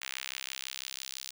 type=tone with high-pass filter sweep; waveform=sawtooth; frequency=66 Hz; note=C2; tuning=16 cents sharp; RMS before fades=-41 dBFS; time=0.01-1.31 s; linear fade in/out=10 ms; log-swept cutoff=2200 to 4400 Hz; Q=1.3; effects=none